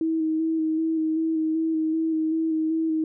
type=tone with vibrato; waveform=sine; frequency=319.4 Hz; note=D#4; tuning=45 cents sharp; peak=-21 dBFS; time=0.01-3.04 s; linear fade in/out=2 ms; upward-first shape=square; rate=2.6 Hz; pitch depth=19 cents each way; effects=none